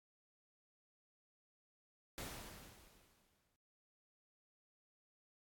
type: noise with exponential decay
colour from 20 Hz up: pink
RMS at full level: -45 dBFS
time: 2.18-3.56 s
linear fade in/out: 0 ms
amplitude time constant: 300 ms
effects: AAC 64 kbps